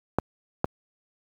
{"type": "clicks", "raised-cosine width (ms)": 1, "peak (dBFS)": -7, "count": 2, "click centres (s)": [0.186, 0.644], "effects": ["high-pass 60 Hz 12 dB/octave", "8-bit"]}